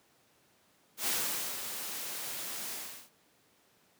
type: noise with ADSR envelope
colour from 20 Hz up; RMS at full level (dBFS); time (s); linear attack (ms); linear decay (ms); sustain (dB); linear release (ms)
white; -31; 0.97-3.1; 100; 490; -8; 380
effects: pink hiss -67 dBFS RMS until 3.99 s + high-pass 150 Hz 12 dB/octave